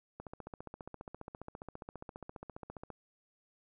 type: click train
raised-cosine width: 1 ms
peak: -30 dBFS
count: 41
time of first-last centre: 0.2-2.903 s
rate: 14.8 Hz
effects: none